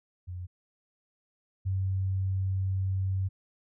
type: tone pair in turn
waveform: sine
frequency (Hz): 90.1 / 95.25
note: F#2 / G2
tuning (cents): -45 / -49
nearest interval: minor second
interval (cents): 96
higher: second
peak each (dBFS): -35 / -26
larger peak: second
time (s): 0.27-0.47 / 1.65-3.29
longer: second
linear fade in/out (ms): 20
effects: none